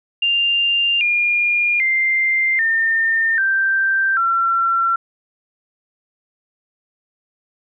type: tone with pitch steps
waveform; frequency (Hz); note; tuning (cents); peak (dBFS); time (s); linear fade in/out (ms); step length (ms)
sine; 2794 / 2418 / 2093 / 1811.7 / 1568.1 / 1357.2; F7 / D7 / C7 / A#6 / G6 / F6; 0 / +50 / 0 / -50 / 0 / -50; -14; 0.22-4.96; 5; 790
effects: none